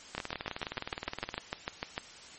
two click trains, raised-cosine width 0.3 ms, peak -19 / -16 dBFS, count 24 / 13, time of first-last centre 0.15-1.342 / 0.18-1.979 s, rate 19.3 / 6.67 Hz, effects white hiss -50 dBFS RMS until 2.38 s + MP3 32 kbps

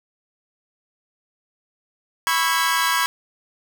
sawtooth chord, C# minor seventh, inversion third, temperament equal with one note detuned, 987.8 / 1108.7 / 1318.5 / 1633.6 Hz, B5 / C#6 / E6 / G#6, 0 / 0 / 0 / -29 cents, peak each -19 / -20 / -24 / -19 dBFS, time 2.27-3.06 s, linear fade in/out 0 ms, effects none

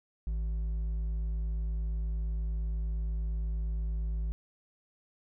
sine tone with hard clipping, 54.3 Hz, A1, 22 cents flat, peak -31 dBFS, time 0.27-4.32 s, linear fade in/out 0 ms, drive 4 dB, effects none

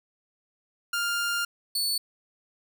sawtooth tone pair in turn, 1402 / 4451 Hz, F6 / C#8, +6 / +6 cents, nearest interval octave + minor sixth, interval 2000 cents, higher second, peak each -22 dBFS, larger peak neither, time 0.93-1.45 / 1.75-1.98 s, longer first, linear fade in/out 5 ms, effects none

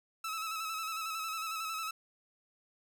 sawtooth tone with vibrato, 1300 Hz, E6, 24 cents flat, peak -32 dBFS, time 0.24-1.91 s, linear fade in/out 5 ms, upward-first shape square, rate 11 Hz, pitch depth 31 cents each way, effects none

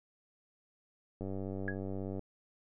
click train, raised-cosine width 2 ms, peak -27 dBFS, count 96, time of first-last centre 1.21-2.193 s, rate 96.6 Hz
sine tone with exponential decay, 1661.2 Hz, G#6, in tune, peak -31 dBFS, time 1.68-1.79 s, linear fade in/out 1 ms, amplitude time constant 22 ms
effects none

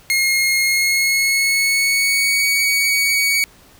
sawtooth tone with pitch glide, 2148 to 2248 Hz, C7 to C#7, +45 to +24 cents, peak -11 dBFS, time 0.1-3.44 s, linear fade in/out 0 ms, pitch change +79 cents, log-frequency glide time 0.65-2.46 s, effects pink hiss -48 dBFS RMS until 3.79 s

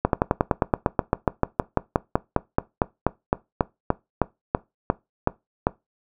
slowing click train, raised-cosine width 1 ms, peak -3 dBFS, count 29, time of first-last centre 0.05-5.669 s, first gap 82 ms, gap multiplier 1.06, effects noise-tail reverb RT60 0.2 s tail -20 dB re dry

